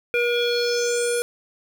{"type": "tone with low-pass filter sweep", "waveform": "square", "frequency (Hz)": 479, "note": "A#4", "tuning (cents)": 47, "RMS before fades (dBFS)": -22, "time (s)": [0.14, 1.22], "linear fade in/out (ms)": 0, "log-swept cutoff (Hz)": [2300, 11000], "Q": 4.5, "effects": ["7-bit"]}